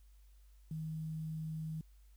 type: tone with quantisation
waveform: sine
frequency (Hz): 158.1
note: D#3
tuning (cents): +28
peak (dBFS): -38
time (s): 0.71-1.81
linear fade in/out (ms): 2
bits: 11
effects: added 50 Hz sine -58 dBFS peak until 2.16 s + white hiss -75 dBFS RMS until 2.16 s